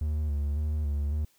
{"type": "tone with vibrato", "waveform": "triangle", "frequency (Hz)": 74.1, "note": "D2", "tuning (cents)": 16, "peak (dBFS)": -24, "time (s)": [0.01, 1.25], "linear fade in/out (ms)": 5, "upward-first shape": "square", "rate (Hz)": 1.8, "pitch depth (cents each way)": 44, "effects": ["white hiss -66 dBFS RMS until 1.38 s"]}